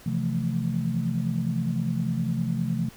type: chord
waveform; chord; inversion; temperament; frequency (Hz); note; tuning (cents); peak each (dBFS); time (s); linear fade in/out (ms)
sine; F major seventh; second; equal; 130.81 / 164.81 / 174.61 / 220; C3 / E3 / F3 / A3; 0 / 0 / 0 / 0; -29; 0.06-2.89; 5
effects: tanh soft clip ceiling -13 dBFS + pink hiss -50 dBFS RMS until 2.96 s